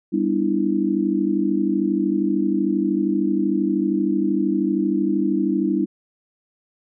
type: chord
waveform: sine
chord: E minor seventh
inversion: first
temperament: just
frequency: 197.78 / 247.2 / 296.7 / 329.6 Hz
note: G3 / B3 / D4 / E4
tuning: +16 / +2 / +18 / 0 cents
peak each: -23 / -27 / -22 / -22 dBFS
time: 0.12-5.86 s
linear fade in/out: 20 ms
effects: none